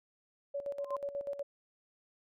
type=tone with tremolo; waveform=sine; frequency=565 Hz; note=C#5; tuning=33 cents sharp; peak=-33 dBFS; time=0.54-1.43 s; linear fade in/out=10 ms; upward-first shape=square; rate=8.2 Hz; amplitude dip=70%
type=tone with exponential growth; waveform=sine; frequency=1046.5 Hz; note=C6; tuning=in tune; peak=-31 dBFS; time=0.78-0.96 s; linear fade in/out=5 ms; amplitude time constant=37 ms
effects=MP3 96 kbps